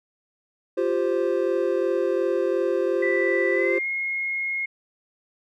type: chord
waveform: triangle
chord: F suspended second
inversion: none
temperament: equal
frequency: 349.2 / 392 / 523.3 Hz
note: F4 / G4 / C5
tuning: 0 / 0 / 0 cents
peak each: -23 dBFS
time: 0.77-3.79 s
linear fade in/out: 10 ms
type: tone with pitch glide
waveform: sine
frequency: 1975.5 to 2154 Hz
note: B6 to C7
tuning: 0 to +50 cents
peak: -24 dBFS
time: 3.02-4.66 s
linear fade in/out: 10 ms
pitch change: +150 cents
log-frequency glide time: 3.53-3.86 s
effects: none